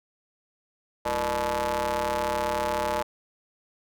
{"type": "ring-modulated tone", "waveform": "sawtooth", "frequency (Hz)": 130, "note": "C3", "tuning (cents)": -11, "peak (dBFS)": -18, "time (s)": [1.05, 3.03], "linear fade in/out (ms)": 10, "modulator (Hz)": 733, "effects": []}